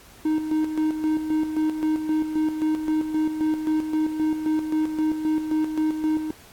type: tone with tremolo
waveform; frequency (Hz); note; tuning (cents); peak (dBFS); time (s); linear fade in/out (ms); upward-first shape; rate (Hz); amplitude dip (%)
triangle; 311.1; D#4; 0; -17; 0.25-6.31; 5; square; 3.8; 55
effects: pink hiss -49 dBFS RMS until 6.52 s + AAC 64 kbps